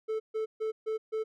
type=tone bursts; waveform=triangle; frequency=438.3 Hz; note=A4; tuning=7 cents flat; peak=-27 dBFS; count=5; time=0.08-1.24 s; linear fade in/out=20 ms; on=120 ms; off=140 ms; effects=none